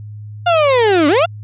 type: linear two-way sweep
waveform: 35% pulse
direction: down then up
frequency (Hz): 715 to 277.2 to 715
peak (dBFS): -8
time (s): 0.46-1.26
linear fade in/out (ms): 10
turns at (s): 1.08
effects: added 105 Hz sine -28 dBFS peak until 1.43 s + resampled to 8000 Hz